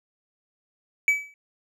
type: tone with exponential decay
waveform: triangle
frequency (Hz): 2291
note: D7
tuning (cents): -44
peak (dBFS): -12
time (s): 1.08-1.34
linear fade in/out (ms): 1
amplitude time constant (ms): 55
effects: none